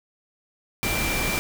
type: tone in noise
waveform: sine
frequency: 2359 Hz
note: D7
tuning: 7 cents sharp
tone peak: -28 dBFS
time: 0.83-1.39 s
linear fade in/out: 0 ms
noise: pink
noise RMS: -26 dBFS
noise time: 0.83-1.39 s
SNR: -5 dB
effects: none